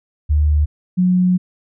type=tone pair in turn; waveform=sine; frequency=74.8 / 181.75 Hz; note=D2 / F#3; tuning=+32 / -31 cents; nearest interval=octave + minor third; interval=1537 cents; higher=second; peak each=-11 dBFS; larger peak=neither; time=0.29-0.66 / 0.97-1.38 s; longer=second; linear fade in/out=20 ms; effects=none